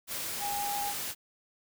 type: tone in noise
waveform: sine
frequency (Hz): 815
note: G#5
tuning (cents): -33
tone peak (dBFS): -32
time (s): 0.39-0.94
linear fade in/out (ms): 50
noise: white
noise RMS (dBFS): -36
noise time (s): 0.07-1.15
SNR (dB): +1
effects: none